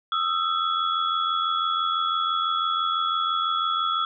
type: tone cluster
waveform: sine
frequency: 1248 / 1334 / 3369 Hz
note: D#6 / E6 / G#7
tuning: +5 / +20 / +24 cents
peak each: -28 / -24 / -28 dBFS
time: 0.12-4.05 s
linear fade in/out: 2 ms
effects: none